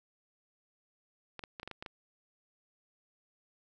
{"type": "clicks", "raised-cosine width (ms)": 0.3, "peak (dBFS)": -26, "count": 8, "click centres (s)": [1.393, 1.438, 1.598, 1.631, 1.676, 1.713, 1.825, 1.862], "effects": []}